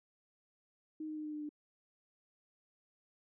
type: tone with pitch steps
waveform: sine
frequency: 311.1 / 308.4 / 305.8 / 303.1 / 300.5 / 297.9 Hz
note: D#4 / D#4 / D#4 / D#4 / D4 / D4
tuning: 0 / -15 / -30 / -45 / +40 / +25 cents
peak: -39 dBFS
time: 1-1.492 s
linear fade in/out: 5 ms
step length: 82 ms
effects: none